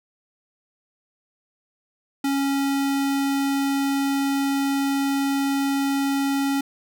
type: tone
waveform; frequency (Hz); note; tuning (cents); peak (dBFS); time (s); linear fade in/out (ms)
square; 276.4; C#4; -5; -21; 2.24-6.61; 5
effects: none